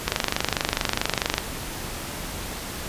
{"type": "click train", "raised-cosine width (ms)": 0.2, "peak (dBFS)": -3, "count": 33, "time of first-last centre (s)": [0.08, 1.381], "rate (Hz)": 24.6, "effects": ["pink hiss -33 dBFS RMS until 2.88 s", "resampled to 32000 Hz"]}